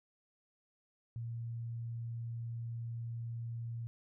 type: tone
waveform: sine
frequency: 116.4 Hz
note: A#2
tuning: 2 cents flat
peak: -38 dBFS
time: 1.16-3.87 s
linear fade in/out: 0 ms
effects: none